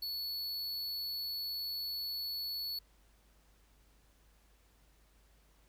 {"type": "tone", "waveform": "square", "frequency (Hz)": 4419, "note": "C#8", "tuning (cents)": -6, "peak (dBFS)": -37, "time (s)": [0.02, 2.79], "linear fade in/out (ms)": 5, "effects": ["added 51 Hz sine -65 dBFS peak until 5.68 s", "pink hiss -70 dBFS RMS until 5.68 s"]}